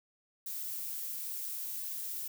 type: noise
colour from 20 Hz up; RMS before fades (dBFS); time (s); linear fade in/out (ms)
violet; -39; 0.46-2.28; 5
effects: none